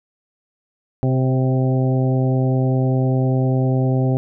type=harmonic tone with a mistuned harmonic; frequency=130 Hz; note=C3; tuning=11 cents flat; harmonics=1 / 2 / 3 / 4 / 5 / 6; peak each=-16 / -22 / -26 / -28 / -30 / -32 dBFS; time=1.03-4.17 s; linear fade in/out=0 ms; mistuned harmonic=4; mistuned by=+17 cents; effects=none